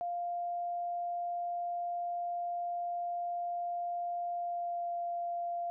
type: tone with pitch glide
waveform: sine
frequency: 698.5 to 693.3 Hz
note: F5 to F5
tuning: 0 to -13 cents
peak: -33 dBFS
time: 0.01-5.7 s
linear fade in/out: 0 ms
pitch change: -13 cents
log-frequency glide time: 4.34-4.92 s
effects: none